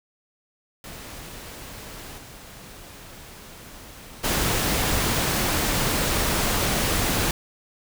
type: noise with level steps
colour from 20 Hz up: pink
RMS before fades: -39 / -43 / -23 dBFS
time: 0.84-7.31 s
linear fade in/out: 2 ms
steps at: 2.17 / 4.23 s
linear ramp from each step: 20 ms
effects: none